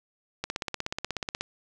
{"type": "click train", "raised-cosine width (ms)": 0.2, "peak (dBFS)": -13, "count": 17, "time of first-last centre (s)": [0.44, 1.41], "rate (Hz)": 16.5, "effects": []}